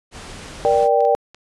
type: low-pass noise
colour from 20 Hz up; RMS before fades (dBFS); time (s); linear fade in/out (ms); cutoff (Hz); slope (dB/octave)
pink; -36; 0.11-0.89; 50; 9300; 12
type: chord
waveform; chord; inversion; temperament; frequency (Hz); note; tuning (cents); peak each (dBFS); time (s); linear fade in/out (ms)
sine; G minor; first; just; 470.4 / 588 / 784; Bb4 / D5 / G5; +16 / +2 / 0; -17; 0.65-1.15; 0
type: clicks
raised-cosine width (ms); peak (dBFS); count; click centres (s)
0.2; -24; 4; 0.828 / 1.006 / 1.051 / 1.346
effects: resampled to 24000 Hz